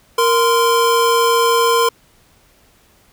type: tone pair together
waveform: square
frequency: 466.2 / 1032.2 Hz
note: A#4 / C6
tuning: 0 / -24 cents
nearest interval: octave + major second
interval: 1376 cents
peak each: -15 dBFS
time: 0.18-1.89 s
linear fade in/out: 5 ms
effects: pink hiss -53 dBFS RMS until 3.12 s